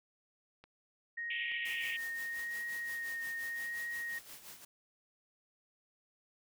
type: click train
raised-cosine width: 0.3 ms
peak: -39 dBFS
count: 4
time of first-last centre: 0.64-3.272 s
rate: 1.14 Hz
type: tone with vibrato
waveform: sine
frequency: 1864.7 Hz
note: A#6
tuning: in tune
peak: -37 dBFS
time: 1.17-4.19 s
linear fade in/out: 10 ms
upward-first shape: sine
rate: 0.83 Hz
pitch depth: 17 cents each way
type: band-pass noise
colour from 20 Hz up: pink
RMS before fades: -41 dBFS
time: 1.3-1.97 s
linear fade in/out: 5 ms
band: 2100 to 3200 Hz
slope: 96 dB/octave
type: noise with tremolo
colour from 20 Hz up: white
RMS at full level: -49 dBFS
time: 1.65-4.65 s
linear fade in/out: 5 ms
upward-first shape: sine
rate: 5.7 Hz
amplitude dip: 65%
effects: none